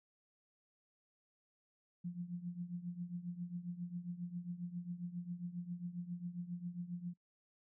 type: tone with tremolo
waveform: sine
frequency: 175.5 Hz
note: F3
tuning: 9 cents sharp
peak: -37 dBFS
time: 2.04-7.14 s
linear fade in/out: 10 ms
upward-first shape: triangle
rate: 7.4 Hz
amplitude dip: 85%
effects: noise-tail reverb RT60 0.1 s tail -25 dB re dry